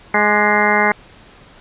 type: harmonic tone with a mistuned harmonic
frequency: 209.1 Hz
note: G#3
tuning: 12 cents sharp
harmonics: 1 / 2 / 3 / 4 / 5 / 6 / 7 / 8 / 9 / 10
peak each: -22 / -21 / -22 / -18 / -22 / -24 / -22 / -22 / -21 / -18 dBFS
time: 0.14-0.92 s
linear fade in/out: 2 ms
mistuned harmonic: 6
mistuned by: -63 cents
effects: pink hiss -44 dBFS RMS until 1.6 s + resampled to 8000 Hz